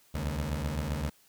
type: beating tone pair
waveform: 20% pulse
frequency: 69.3 / 77 Hz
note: C#2 / D#2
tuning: 0 / -17 cents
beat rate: 7.7 Hz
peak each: -29 / -28 dBFS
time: 0.14-1.1 s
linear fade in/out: 10 ms
effects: white hiss -63 dBFS RMS until 1.28 s